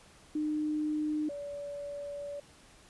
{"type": "tone pair in turn", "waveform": "sine", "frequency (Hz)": [304, 573.9], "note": ["D#4", "D5"], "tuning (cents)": [-40, -40], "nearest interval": "major seventh", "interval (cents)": 1100, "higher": "second", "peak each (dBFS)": [-29, -37], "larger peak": "first", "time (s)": [[0.35, 1.29], [1.29, 2.4]], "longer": "second", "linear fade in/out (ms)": 5, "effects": ["pink hiss -58 dBFS RMS until 2.89 s", "resampled to 24000 Hz"]}